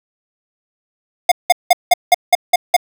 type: tone bursts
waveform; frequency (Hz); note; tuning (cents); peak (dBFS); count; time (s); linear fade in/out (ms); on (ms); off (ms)
square; 713; F5; +36; -6; 8; 1.29-2.766; 5; 27; 180
effects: none